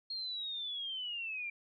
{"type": "linear sweep", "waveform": "sine", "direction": "down", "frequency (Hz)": [4261, 2346], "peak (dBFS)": -37, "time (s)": [0.1, 1.5], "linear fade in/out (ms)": 5, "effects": []}